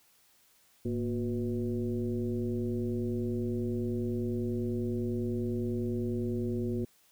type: tone with frequency modulation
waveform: sine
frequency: 235 Hz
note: A#3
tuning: 14 cents sharp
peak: -29 dBFS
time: 0.85-6.85 s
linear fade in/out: 5 ms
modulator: 130 Hz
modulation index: 1.3
effects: white hiss -65 dBFS RMS until 7.11 s